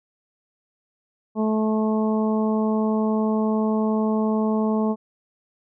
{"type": "harmonic tone", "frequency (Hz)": 217.2, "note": "A3", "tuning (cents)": -22, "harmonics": [1, 2, 3, 4, 5], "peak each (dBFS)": [-20, -26, -30, -32, -34], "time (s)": [1.35, 4.96], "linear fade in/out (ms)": 50, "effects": []}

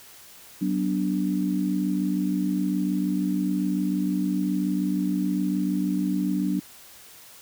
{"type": "chord", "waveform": "sine", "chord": "B minor", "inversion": "second", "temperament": "equal with one note detuned", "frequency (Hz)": [188.01, 246.9, 293.7], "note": ["F#3", "B3", "D4"], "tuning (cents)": [28, 0, 0], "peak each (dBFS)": [-25, -30, -26], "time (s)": [0.61, 6.6], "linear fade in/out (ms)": 10, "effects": ["white hiss -48 dBFS RMS until 7.41 s"]}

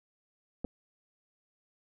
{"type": "clicks", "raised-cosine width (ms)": 2, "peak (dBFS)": -23, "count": 2, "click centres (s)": [0.645, 0.649], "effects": []}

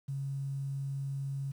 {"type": "tone", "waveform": "sine", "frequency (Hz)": 137.7, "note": "C#3", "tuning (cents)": -11, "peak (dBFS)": -33, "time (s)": [0.08, 1.52], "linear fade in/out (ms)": 10, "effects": ["10-bit"]}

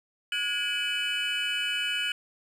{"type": "tone cluster", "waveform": "triangle", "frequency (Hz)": [1445, 1661, 2318, 2546, 2980], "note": ["F#6", "G#6", "D7", "D#7", "F#7"], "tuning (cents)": [-41, 0, -23, 39, 12], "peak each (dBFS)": [-33, -35, -37, -32, -28], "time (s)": [0.32, 2.12], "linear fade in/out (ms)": 2, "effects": []}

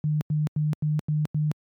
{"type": "tone bursts", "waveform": "sine", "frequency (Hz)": 151.6, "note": "D#3", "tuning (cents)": -45, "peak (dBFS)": -20, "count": 6, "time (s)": [0.04, 1.515], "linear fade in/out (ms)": 0, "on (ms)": 170, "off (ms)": 91, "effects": ["high-pass 100 Hz 12 dB/octave", "MP3 96 kbps"]}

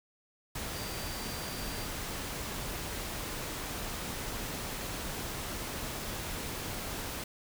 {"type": "tone in noise", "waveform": "sine", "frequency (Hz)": 4700, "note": "D8", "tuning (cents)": 1, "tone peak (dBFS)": -47, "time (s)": [0.74, 1.86], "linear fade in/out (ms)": 5, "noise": "pink", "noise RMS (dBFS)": -38, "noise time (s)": [0.55, 7.24], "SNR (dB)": -12, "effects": []}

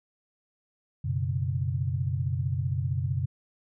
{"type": "chord", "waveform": "sine", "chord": "F# suspended fourth", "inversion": "none", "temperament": "just", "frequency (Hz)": [92.5, 123.33, 138.75], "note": ["F#2", "B2", "C#3"], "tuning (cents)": [0, -2, 2], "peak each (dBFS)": -30, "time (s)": [1.04, 3.26], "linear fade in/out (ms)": 10, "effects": []}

